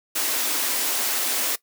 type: high-pass noise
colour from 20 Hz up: white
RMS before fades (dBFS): -24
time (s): 0.15-1.56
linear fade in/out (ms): 10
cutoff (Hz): 240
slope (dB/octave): 96
effects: noise-tail reverb RT60 0.1 s tail -19 dB re dry